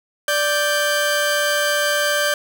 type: tone pair together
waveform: sawtooth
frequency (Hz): 587.3 / 1567.9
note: D5 / G6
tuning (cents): 0 / 0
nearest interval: octave + perfect fourth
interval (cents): 1700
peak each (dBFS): -16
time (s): 0.28-2.34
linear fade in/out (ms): 2
effects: none